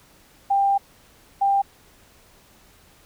sine tone bursts at uneven times, 793 Hz, G5, 20 cents sharp, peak -16 dBFS, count 2, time 0.5-0.78 / 1.41-1.62 s, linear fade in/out 10 ms, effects pink hiss -54 dBFS RMS until 3.05 s

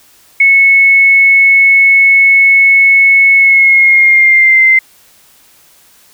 sine tone with pitch glide, 2200 to 2078 Hz, C#7 to C7, -14 to -12 cents, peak -3 dBFS, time 0.4-4.79 s, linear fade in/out 5 ms, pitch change -98 cents, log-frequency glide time 3.36-4.62 s, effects white hiss -45 dBFS RMS until 6.13 s

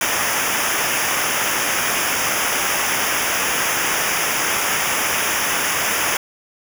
pink noise with comb filter, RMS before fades -20 dBFS, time 0.01-6.17 s, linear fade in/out 2 ms, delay 0.24 ms, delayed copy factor -1, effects none

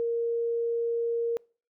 sine tone, 466.2 Hz, A#4, in tune, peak -25 dBFS, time 0-1.37 s, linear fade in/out 0 ms, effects noise-tail reverb RT60 0.4 s tail -26 dB re dry

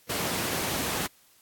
pink high-pass noise, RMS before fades -30 dBFS, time 0.09-1.07 s, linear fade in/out 10 ms, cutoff 130 Hz, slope 12 dB/octave, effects white hiss -60 dBFS RMS until 1.41 s + AAC 64 kbps

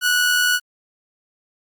sawtooth tone with amplitude modulation, 1470 Hz, F#6, 12 cents flat, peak -10 dBFS, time 0.01-0.6 s, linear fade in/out 50 ms, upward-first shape sine, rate 80.3 Hz, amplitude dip 40%, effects Opus 48 kbps

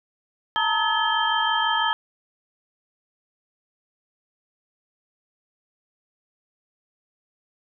sine tone cluster, 883 / 929 / 1281 / 1709 / 3147 Hz, A5 / A#5 / E6 / G#6 / G7, +6 / -6 / -50 / +49 / +6 cents, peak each -26 dBFS, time 0.56-1.93 s, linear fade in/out 0 ms, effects none

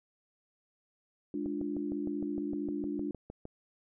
sine chord, D diminished, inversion second, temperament equal, 207.7 / 293.7 / 349.2 Hz, Ab3 / D4 / F4, 0 / 0 / 0 cents, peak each -40 / -34 / -39 dBFS, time 1.34-3.11 s, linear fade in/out 2 ms
click train, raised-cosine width 2 ms, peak -29 dBFS, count 14, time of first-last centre 1.46-3.454 s, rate 6.52 Hz
effects none

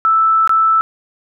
sine tone with dropouts, 1318.5 Hz, E6, in tune, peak -9 dBFS, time 0.05-0.81 s, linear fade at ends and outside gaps 0 ms, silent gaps 0.475-0.494 s, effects none

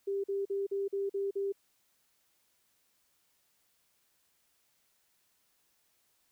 sine tone bursts, 395.7 Hz, G4, 16 cents sharp, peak -30 dBFS, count 7, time 0.07-1.524 s, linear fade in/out 10 ms, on 170 ms, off 44 ms, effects white hiss -73 dBFS RMS until 6.31 s

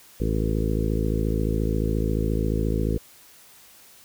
harmonic tone with a mistuned harmonic, 54.3 Hz, A1, 22 cents flat, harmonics 1 / 2 / 3 / 4 / 5 / 6 / 7 / 8 / 9, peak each -25 / -28 / -30 / -31 / -32 / -33 / -33 / -34 / -35 dBFS, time 0.2-2.98 s, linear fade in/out 5 ms, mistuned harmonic 9, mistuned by -20 cents, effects white hiss -51 dBFS RMS until 4.04 s

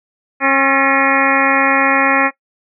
harmonic tone with a mistuned harmonic, 271.5 Hz, C#4, 36 cents flat, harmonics 1 / 2 / 3 / 4 / 5 / 6 / 7 / 8 / 9, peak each -19 / -19 / -19 / -19 / -19 / -19 / -19 / -19 / -19 dBFS, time 0.4-2.31 s, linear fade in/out 50 ms, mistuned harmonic 6, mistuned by +96 cents, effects noise-tail reverb RT60 0.1 s tail -19 dB re dry

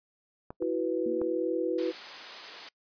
clicks, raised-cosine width 1 ms, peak -26 / -31 / -25 dBFS, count 3, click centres 0.505 / 0.624 / 1.216 s
sine chord, E suspended second, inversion none, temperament equal, 329.6 / 370 / 493.9 Hz, E4 / F#4 / B4, 0 / 0 / 0 cents, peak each -31 dBFS, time 0.6-1.92 s, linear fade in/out 20 ms
sine tone with exponential decay, 233.9 Hz, A#3, 6 cents sharp, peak -34 dBFS, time 1.06-1.62 s, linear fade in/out 2 ms, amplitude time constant 120 ms
white high-pass noise, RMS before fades -41 dBFS, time 1.78-2.69 s, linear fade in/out 5 ms, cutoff 370 Hz, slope 12 dB/octave
effects noise-tail reverb RT60 0.1 s tail -24 dB re dry + resampled to 11025 Hz

